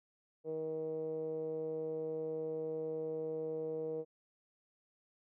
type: tone with low-pass filter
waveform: 10% pulse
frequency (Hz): 158.2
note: D#3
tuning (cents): +29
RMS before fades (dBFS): -39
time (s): 0.44-4.05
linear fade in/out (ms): 50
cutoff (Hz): 480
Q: 6.2
effects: none